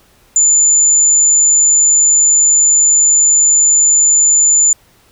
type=tone; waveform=sine; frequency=7050 Hz; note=A8; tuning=2 cents sharp; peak=-5 dBFS; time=0.36-4.73 s; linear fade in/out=2 ms; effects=tanh soft clip ceiling -3 dBFS + pink hiss -50 dBFS RMS until 5.11 s